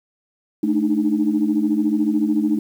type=tone cluster; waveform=sine; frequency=216.9 / 297.7 / 311.4 Hz; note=A3 / D4 / D#4; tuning=-25 / +24 / +2 cents; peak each=-20 dBFS; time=0.63-2.59 s; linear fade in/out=5 ms; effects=tanh soft clip ceiling -7 dBFS + 8-bit